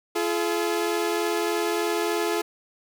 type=tone pair together; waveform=sawtooth; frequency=342.6 / 425.9 Hz; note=F4 / G#4; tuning=-33 / +44 cents; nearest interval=major third; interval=377 cents; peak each=-22 dBFS; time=0.15-2.42 s; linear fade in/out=10 ms; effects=none